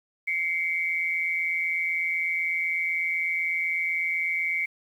sine tone pair together, 2098 / 2266 Hz, C7 / C#7, +4 / +37 cents, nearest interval minor second, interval 133 cents, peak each -27 dBFS, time 0.27-4.66 s, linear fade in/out 10 ms, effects 9-bit

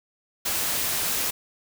white noise, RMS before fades -26 dBFS, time 0.45-1.31 s, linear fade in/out 10 ms, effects none

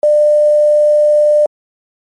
sine tone with quantisation, 597 Hz, D5, 28 cents sharp, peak -6 dBFS, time 0.03-1.46 s, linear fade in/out 2 ms, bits 6, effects MP3 48 kbps

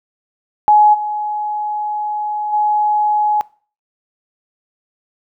sine tone with level steps, 842 Hz, G#5, 24 cents sharp, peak -6 / -18 / -12 dBFS, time 0.68-3.41 s, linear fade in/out 0 ms, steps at 0.93 / 2.52 s, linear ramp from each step 20 ms, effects noise-tail reverb RT60 0.4 s tail -21 dB re dry

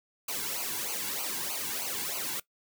white noise with flanger, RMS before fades -34 dBFS, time 0.28-2.4 s, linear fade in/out 5 ms, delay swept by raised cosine 0.55 to 1.65 ms, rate 3.2 Hz, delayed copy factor -0.9, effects noise-tail reverb RT60 0.1 s tail -19 dB re dry

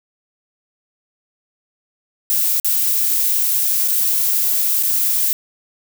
violet noise with dropouts, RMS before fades -17 dBFS, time 2.3-5.33 s, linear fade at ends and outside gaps 0 ms, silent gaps 2.599-2.646 / 3.877-3.883 / 4.827-4.832 s, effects none

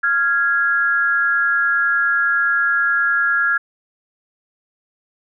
sine tone pair together, 1390.9 / 1661.2 Hz, F6 / G#6, -7 / 0 cents, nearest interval minor third, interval 307 cents, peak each -17 dBFS, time 0.03-3.58 s, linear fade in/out 10 ms, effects none

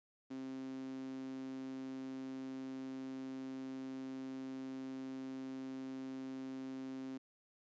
sawtooth tone with high-pass filter, 132.2 Hz, C3, 18 cents sharp, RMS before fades -45 dBFS, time 0.3-7.18 s, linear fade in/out 10 ms, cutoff 270 Hz, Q 5.6, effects resampled to 16000 Hz

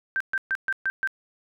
sine tone bursts, 1565 Hz, G6, 3 cents flat, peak -22 dBFS, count 6, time 0.16-1.074 s, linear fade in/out 0 ms, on 44 ms, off 130 ms, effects none

